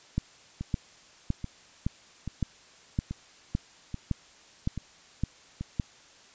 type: two click trains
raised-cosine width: 5 ms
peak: -14 / -21 dBFS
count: 11 / 7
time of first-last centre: 0.18-5.798 / 0.61-5.61 s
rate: 1.78 / 1.2 Hz
effects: white hiss -55 dBFS RMS until 6.34 s + resampled to 16000 Hz